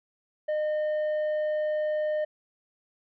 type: tone with tanh clipping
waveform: sine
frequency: 610 Hz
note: D#5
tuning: 34 cents flat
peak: -26 dBFS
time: 0.48-2.25 s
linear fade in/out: 10 ms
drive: 5 dB
effects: none